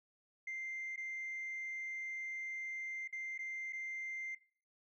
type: tone with dropouts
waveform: sine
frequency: 2091 Hz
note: C7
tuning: 2 cents flat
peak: -38 dBFS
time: 0.47-4.35 s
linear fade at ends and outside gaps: 5 ms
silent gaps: 0.961-0.975 / 3.077-3.126 / 3.379-3.389 / 3.725-3.73 s
effects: noise-tail reverb RT60 0.4 s tail -19 dB re dry + tanh soft clip ceiling -37 dBFS